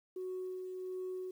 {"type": "tone with tremolo", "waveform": "sine", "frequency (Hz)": 370, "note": "F#4", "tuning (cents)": 0, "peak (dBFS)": -36, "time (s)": [0.16, 1.31], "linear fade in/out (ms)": 5, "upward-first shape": "sine", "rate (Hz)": 1.4, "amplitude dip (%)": 35, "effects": ["tanh soft clip ceiling -34 dBFS", "11-bit"]}